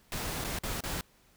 pink noise with dropouts, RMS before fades -35 dBFS, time 0.12-1.01 s, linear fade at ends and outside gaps 1 ms, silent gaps 0.441-0.446 / 0.588-0.635 / 0.806-0.837 s, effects pink hiss -64 dBFS RMS until 1.36 s

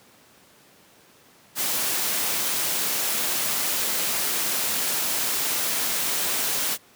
white noise, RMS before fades -25 dBFS, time 1.55-6.78 s, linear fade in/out 50 ms, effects pink hiss -54 dBFS RMS until 6.95 s + high-pass 150 Hz 12 dB/octave

